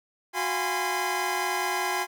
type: tone cluster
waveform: 25% pulse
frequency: 366 / 688 / 821 / 987 / 1032 Hz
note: F#4 / F5 / G#5 / B5 / C6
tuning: -19 / -26 / -20 / -1 / -24 cents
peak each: -29 / -32 / -26 / -33 / -28 dBFS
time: 0.33-2.07 s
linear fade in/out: 50 ms
effects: none